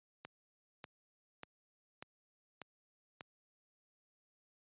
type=click train; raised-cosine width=0.3 ms; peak=-30 dBFS; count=6; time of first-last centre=0.25-3.209 s; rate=1.69 Hz; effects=high-pass 100 Hz 12 dB/octave + resampled to 8000 Hz